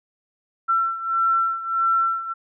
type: beating tone pair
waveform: sine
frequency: 1347 / 1348.6 Hz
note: E6 / E6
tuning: +37 / +39 cents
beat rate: 1.6 Hz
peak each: -20 / -24 dBFS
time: 0.68-2.34 s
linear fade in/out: 20 ms
effects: none